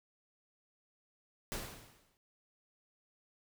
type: noise with exponential decay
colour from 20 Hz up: pink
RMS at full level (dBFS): -38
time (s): 1.52-2.17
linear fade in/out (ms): 0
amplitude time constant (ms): 140
effects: none